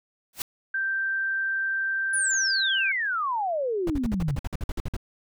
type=noise with exponential growth; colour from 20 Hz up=white; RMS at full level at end=-25 dBFS; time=0.33-0.42 s; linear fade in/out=2 ms; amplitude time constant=18 ms
type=tone; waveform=sine; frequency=1568 Hz; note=G6; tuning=in tune; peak=-24 dBFS; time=0.74-2.92 s; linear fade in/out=5 ms
type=exponential sweep; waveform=sine; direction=down; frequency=10290 to 130 Hz; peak=-24 dBFS; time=2.13-4.36 s; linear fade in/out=10 ms
type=noise bursts; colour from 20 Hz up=brown; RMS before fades=-28 dBFS; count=14; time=3.87-4.966 s; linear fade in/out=2 ms; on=30 ms; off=52 ms
effects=none